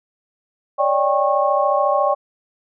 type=tone cluster; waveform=sine; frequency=566 / 600 / 793 / 1093 Hz; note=C#5 / D5 / G5 / C#6; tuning=+36 / +37 / +20 / -25 cents; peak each=-20 dBFS; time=0.78-2.15 s; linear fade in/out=20 ms; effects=none